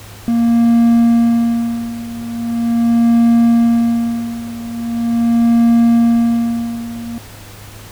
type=tone with tremolo; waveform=triangle; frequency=233.1 Hz; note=A#3; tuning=in tune; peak=-5 dBFS; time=0.28-7.18 s; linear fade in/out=0 ms; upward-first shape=sine; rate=0.41 Hz; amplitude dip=85%; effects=added 103 Hz sine -36 dBFS peak until 7.91 s + pink hiss -37 dBFS RMS until 7.91 s